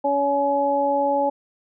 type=harmonic tone; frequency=282 Hz; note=C#4; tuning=30 cents sharp; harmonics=1 / 2 / 3; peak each=-27 / -21 / -21 dBFS; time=0.04-1.3 s; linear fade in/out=10 ms; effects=none